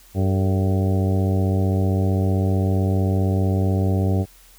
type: harmonic tone with a mistuned harmonic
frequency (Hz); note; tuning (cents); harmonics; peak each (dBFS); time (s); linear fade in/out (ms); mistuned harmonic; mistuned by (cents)
95.6; G2; -43; 1 / 2 / 3 / 4 / 5 / 6 / 7 / 8; -18 / -24 / -28 / -30 / -32 / -34 / -35 / -36; 0.14-4.26; 50; 5; -75
effects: added 42 Hz sine -51 dBFS peak until 4.58 s + white hiss -51 dBFS RMS until 4.58 s